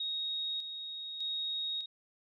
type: tone with tremolo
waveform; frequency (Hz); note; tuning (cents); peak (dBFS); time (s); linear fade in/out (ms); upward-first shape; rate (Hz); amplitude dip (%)
sine; 3756; A#7; +12; -33; 0-1.86; 5; square; 0.83; 50
effects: none